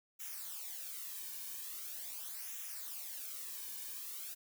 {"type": "noise with flanger", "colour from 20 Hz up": "blue", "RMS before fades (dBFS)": -45, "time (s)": [0.19, 4.35], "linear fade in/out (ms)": 20, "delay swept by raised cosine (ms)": [0.22, 1.52], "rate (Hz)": 0.42, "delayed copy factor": -0.7, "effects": []}